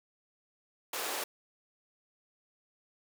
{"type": "high-pass noise", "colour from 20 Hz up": "pink", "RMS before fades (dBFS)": -36, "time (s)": [0.93, 1.24], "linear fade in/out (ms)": 5, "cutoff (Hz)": 380, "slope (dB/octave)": 24, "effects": []}